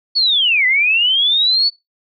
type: linear two-way sweep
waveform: sine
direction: down then up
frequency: 4500 to 1975.5 to 4500 Hz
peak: -11 dBFS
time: 0.15-1.7 s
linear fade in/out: 20 ms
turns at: 0.66 s
effects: noise-tail reverb RT60 0.2 s tail -21 dB re dry